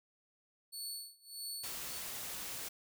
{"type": "tone with tremolo", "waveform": "20% pulse", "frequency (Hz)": 4435, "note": "C#8", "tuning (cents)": 0, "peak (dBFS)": -34, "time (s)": [0.72, 1.99], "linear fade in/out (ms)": 20, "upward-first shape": "sine", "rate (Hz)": 1.6, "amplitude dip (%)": 95}
{"type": "noise", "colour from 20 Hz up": "white", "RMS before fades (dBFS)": -43, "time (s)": [1.63, 2.69], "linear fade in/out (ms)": 10}
{"effects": []}